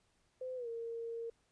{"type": "tone with pitch glide", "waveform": "sine", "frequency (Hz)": [512, 461.4], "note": ["C5", "A#4"], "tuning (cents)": [-38, -18], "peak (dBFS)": -39, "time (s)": [0.41, 1.3], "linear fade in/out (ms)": 5, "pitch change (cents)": -180, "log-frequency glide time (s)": [0.56, 0.68], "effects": ["pink hiss -75 dBFS RMS until 1.51 s", "resampled to 22050 Hz"]}